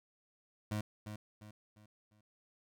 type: tone with echo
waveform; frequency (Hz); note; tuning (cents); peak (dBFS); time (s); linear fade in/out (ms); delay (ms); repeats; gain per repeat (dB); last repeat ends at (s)
25% pulse; 105.5; G#2; +28; -31; 0.71-0.81; 5; 350; 4; -8; 2.21
effects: none